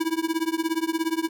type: tone with tremolo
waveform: square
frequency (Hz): 325.3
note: E4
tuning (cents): -23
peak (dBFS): -20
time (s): 0-1.29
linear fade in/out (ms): 10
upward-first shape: triangle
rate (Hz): 17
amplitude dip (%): 100
effects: none